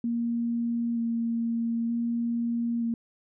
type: tone with vibrato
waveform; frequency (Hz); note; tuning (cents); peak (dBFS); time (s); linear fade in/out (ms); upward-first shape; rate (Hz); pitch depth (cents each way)
sine; 232.9; A#3; -1; -25; 0.04-2.94; 2; square; 0.54; 12
effects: none